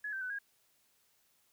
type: tone with pitch steps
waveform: sine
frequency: 1692 / 1560 / 1503 / 1633 Hz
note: G#6 / G6 / F#6 / G#6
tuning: +32 / -9 / +27 / -30 cents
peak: -36 dBFS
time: 0.04-0.388 s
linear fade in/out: 5 ms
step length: 87 ms
effects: white hiss -72 dBFS RMS until 1.52 s